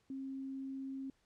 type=tone; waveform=sine; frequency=268.4 Hz; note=C4; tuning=44 cents sharp; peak=-40 dBFS; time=0.1-1.1 s; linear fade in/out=2 ms; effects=pink hiss -75 dBFS RMS until 1.25 s + low-pass 8000 Hz 12 dB/octave